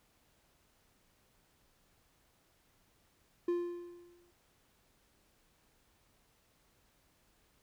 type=tone with exponential decay; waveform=triangle; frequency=348.8 Hz; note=F4; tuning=2 cents flat; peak=-26 dBFS; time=3.48-4.31 s; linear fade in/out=5 ms; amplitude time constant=180 ms; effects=pink hiss -71 dBFS RMS until 7.62 s